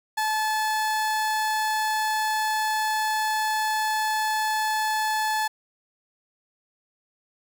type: tone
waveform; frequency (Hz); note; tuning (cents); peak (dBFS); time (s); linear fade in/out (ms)
30% pulse; 865; A5; -30; -20; 0.17-5.48; 10
effects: none